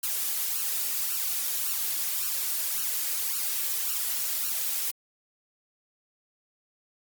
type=noise with flanger; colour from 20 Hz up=blue; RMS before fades=-29 dBFS; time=0.03-4.91 s; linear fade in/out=5 ms; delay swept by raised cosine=0.7 to 3.6 ms; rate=1.8 Hz; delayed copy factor=+0.85; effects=Opus 48 kbps